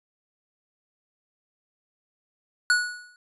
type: tone with exponential decay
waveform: square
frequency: 1465 Hz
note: F#6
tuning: 18 cents flat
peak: -16 dBFS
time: 2.7-3.16 s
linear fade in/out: 1 ms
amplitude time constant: 100 ms
effects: resampled to 24000 Hz